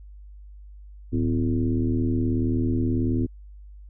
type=tone with frequency modulation; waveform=sine; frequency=177.9 Hz; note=F3; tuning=32 cents sharp; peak=-20 dBFS; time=1.12-3.27 s; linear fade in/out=20 ms; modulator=78.5 Hz; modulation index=2; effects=added 50 Hz sine -41 dBFS peak until 3.89 s